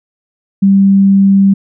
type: tone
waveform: sine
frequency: 196 Hz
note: G3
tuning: in tune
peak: -4 dBFS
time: 0.62-1.54 s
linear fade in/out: 10 ms
effects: none